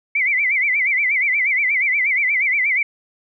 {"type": "tone with vibrato", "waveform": "sine", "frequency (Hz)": 2165, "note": "C#7", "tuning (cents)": -41, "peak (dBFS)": -15, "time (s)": [0.15, 2.83], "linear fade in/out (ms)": 5, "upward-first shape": "sine", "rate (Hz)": 8.4, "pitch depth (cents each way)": 150, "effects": []}